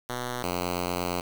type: tone pair in turn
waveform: 5% pulse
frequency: 123.2 / 88.63 Hz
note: B2 / F2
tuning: -4 / +26 cents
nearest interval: tritone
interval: 570 cents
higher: first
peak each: -19 / -16 dBFS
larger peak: second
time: 0.09-0.43 / 0.43-1.21 s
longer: second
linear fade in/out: 5 ms
effects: 7-bit